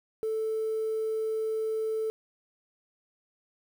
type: tone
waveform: sine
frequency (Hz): 440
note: A4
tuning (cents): 0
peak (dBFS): -26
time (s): 0.23-2.1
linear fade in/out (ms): 0
effects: tanh soft clip ceiling -24 dBFS + 9-bit